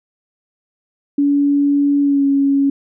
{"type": "tone with pitch glide", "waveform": "sine", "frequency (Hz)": [284.7, 277.7], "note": ["C#4", "C#4"], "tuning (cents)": [46, 3], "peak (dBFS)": -11, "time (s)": [1.18, 2.7], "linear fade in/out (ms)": 5, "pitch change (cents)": -43, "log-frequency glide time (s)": [2.01, 2.25], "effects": []}